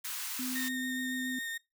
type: high-pass noise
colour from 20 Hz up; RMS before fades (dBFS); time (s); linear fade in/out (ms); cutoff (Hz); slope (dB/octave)
white; -38; 0.04-0.69; 10; 1000; 24
type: tone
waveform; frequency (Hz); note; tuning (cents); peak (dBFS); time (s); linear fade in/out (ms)
sine; 254.7; C4; -46; -35; 0.39-1.39; 5
type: tone with vibrato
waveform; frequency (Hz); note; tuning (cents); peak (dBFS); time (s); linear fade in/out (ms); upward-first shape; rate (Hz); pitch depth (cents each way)
35% pulse; 1838; A#6; -25; -34; 0.55-1.58; 10; sine; 7.1; 11
effects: noise-tail reverb RT60 0.2 s tail -21 dB re dry